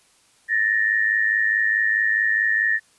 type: tone pair together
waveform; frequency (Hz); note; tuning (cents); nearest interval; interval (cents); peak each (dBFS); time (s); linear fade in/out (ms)
sine; 1760 / 1864.7; A6 / A#6; 0 / 0; minor second; 100; -20; 0.48-2.8; 50
effects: white hiss -58 dBFS RMS until 2.98 s + resampled to 24000 Hz